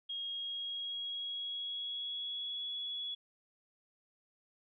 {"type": "tone with pitch glide", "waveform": "sine", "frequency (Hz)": [3269, 3378], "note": ["G#7", "G#7"], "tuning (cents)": [-28, 29], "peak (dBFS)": -37, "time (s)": [0.09, 3.15], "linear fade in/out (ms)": 10, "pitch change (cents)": 57, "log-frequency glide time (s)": [0.29, 2.72], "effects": []}